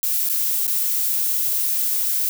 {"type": "noise with dropouts", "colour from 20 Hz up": "violet", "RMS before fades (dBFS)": -21, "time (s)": [0.03, 2.29], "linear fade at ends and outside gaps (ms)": 0, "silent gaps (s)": [[0.289, 0.297], [0.668, 0.678]], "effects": []}